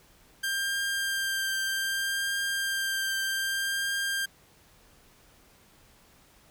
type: tone with vibrato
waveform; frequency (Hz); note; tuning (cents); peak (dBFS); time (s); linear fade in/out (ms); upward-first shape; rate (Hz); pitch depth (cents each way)
sawtooth; 1588; G6; +22; -24; 0.43-4.26; 10; triangle; 0.64; 15
effects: pink hiss -59 dBFS RMS until 6.5 s